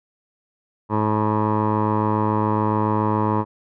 15% pulse tone with low-pass filter, 107.1 Hz, A2, 46 cents flat, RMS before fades -20 dBFS, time 0.89-3.45 s, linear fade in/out 50 ms, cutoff 950 Hz, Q 4.1, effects none

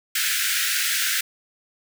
pink high-pass noise, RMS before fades -23 dBFS, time 0.15-1.21 s, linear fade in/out 5 ms, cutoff 1400 Hz, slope 96 dB/octave, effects none

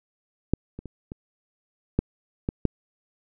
clicks, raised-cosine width 3 ms, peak -7 / -23 / -24 / -22 / -7 / -12 / -7 dBFS, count 7, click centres 0.536 / 0.79 / 0.857 / 1.119 / 1.99 / 2.489 / 2.653 s, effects none

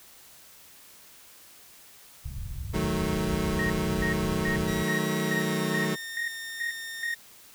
white low-pass noise, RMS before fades -35 dBFS, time 2.24-4.85 s, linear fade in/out 20 ms, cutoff 110 Hz, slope 24 dB/octave
25% pulse chord, D# diminished, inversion none, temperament equal with one note detuned, 155.56 / 185 / 217.5 Hz, D#3 / F#3 / A3, 0 / 0 / -20 cents, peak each -27 dBFS, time 2.73-5.96 s, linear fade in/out 20 ms
sine tone bursts, 1868 Hz, A#6, 3 cents sharp, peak -28 dBFS, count 9, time 3.59-7.14 s, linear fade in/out 2 ms, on 110 ms, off 320 ms
sawtooth tone with pitch glide, 1910 to 1826.9 Hz, A#6 to A#6, +42 to -35 cents, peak -32 dBFS, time 4.67-7.15 s, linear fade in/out 10 ms, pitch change -77 cents, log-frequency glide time 5.2-5.8 s
effects white hiss -52 dBFS RMS until 7.54 s

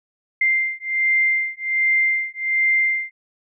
sine beating tone pair, 2093 / 2094.3 Hz, C7 / C7, 0 / +1 cents, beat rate 1.3 Hz, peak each -20 dBFS, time 0.41-3.11 s, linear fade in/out 5 ms, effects none

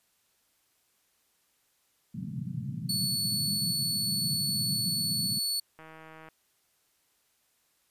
white band-pass noise, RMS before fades -36 dBFS, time 2.14-5.39 s, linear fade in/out 5 ms, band 110 to 210 Hz, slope 48 dB/octave
sawtooth tone, 4431 Hz, C#8, 2 cents flat, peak -25 dBFS, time 2.89-5.6 s, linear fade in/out 5 ms
click train, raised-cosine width 0.5 ms, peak -34 dBFS, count 80, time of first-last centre 5.79-6.287 s, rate 159 Hz
effects white hiss -71 dBFS RMS until 7.9 s + resampled to 32000 Hz

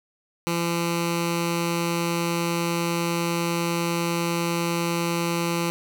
10% pulse tone with notch filter, 170 Hz, F3, 46 cents flat, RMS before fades -25 dBFS, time 0.47-5.7 s, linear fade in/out 0 ms, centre 660 Hz, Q 1.5, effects none

